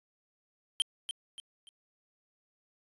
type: tone with echo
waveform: square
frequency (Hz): 3136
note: G7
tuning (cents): 0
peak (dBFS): -25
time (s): 0.8-0.82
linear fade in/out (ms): 0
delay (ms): 290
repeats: 3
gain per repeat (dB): -9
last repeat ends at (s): 1.69
effects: resampled to 32000 Hz

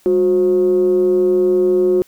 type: tone with frequency modulation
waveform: sine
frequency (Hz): 364.5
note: F#4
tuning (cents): -26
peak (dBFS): -10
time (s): 0.06-2.02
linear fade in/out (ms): 0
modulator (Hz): 165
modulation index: 0.42
effects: tanh soft clip ceiling -6 dBFS + white hiss -53 dBFS RMS until 2.07 s

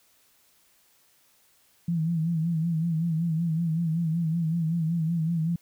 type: tone with vibrato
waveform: sine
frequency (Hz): 164.5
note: E3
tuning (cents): -3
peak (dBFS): -23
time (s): 1.88-5.56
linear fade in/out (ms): 5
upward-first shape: sine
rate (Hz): 5.3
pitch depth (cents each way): 79
effects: white hiss -63 dBFS RMS until 5.61 s

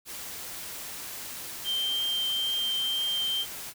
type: tone in noise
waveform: sine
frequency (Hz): 3151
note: G7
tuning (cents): +8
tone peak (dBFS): -26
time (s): 1.64-3.46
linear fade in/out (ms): 50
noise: white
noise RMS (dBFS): -39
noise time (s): 0.05-3.74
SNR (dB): +10
effects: none

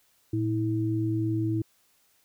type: tone pair together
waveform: sine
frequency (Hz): 113.5 / 323.4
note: A#2 / E4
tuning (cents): -46 / -33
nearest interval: octave + tritone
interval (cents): 1813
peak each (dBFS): -27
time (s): 0.33-1.62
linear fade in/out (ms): 5
effects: white hiss -66 dBFS RMS until 2.24 s

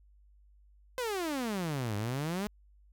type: exponential two-way sweep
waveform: sawtooth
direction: down then up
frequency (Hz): 521 to 100 to 214.6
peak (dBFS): -28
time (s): 0.98-2.47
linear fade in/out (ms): 0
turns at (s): 1.96
effects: added 50 Hz sine -58 dBFS peak until 2.92 s

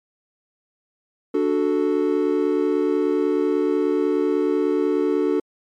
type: chord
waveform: triangle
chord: D major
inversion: none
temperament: equal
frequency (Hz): 293.7 / 370 / 440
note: D4 / F#4 / A4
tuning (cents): 0 / 0 / 0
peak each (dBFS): -20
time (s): 1.34-5.4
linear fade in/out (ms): 5
effects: MP3 96 kbps

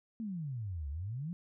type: exponential two-way sweep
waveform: sine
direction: down then up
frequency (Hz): 233.1 to 68 to 182.6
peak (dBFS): -36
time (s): 0.2-1.33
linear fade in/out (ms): 0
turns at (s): 0.89
effects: none

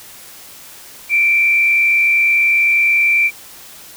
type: tone with frequency modulation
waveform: sine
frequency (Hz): 2349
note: D7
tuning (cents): 0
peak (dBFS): -10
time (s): 1.09-3.31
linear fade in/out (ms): 50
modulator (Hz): 69.8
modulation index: 0.69
effects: white hiss -38 dBFS RMS until 3.96 s

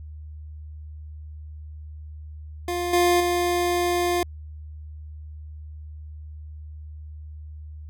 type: tone with level steps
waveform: 25% pulse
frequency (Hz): 351.4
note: F4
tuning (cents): +11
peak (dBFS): -21 / -13 / -17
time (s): 2.68-4.23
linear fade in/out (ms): 2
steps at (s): 2.93 / 3.2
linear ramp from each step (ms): 5
effects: added 76 Hz sine -36 dBFS peak until 7.89 s

